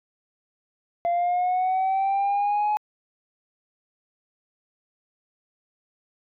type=linear sweep; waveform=sine; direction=up; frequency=687 to 847 Hz; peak=-18 dBFS; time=1.05-2.77 s; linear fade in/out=0 ms; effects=tanh soft clip ceiling -19 dBFS